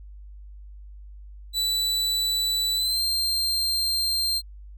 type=tone with pitch glide; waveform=40% pulse; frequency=3968 to 4172 Hz; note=B7 to C8; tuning=+7 to -6 cents; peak=-21 dBFS; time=1.53-4.42 s; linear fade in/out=50 ms; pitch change=+87 cents; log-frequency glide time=2.75-3.02 s; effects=added 50 Hz sine -40 dBFS peak until 4.77 s